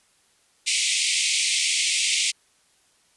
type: band-pass noise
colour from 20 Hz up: pink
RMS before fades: -23 dBFS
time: 0.66-2.32 s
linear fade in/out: 20 ms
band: 2100 to 9600 Hz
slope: 96 dB/octave
effects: white hiss -62 dBFS RMS until 3.16 s + resampled to 24000 Hz